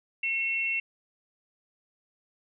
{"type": "tone pair together", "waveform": "sine", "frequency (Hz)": [2179, 2708], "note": ["C#7", "E7"], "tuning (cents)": [-30, 46], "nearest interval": "major third", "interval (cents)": 376, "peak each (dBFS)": [-32, -27], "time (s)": [0.23, 0.8], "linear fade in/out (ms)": 5, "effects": []}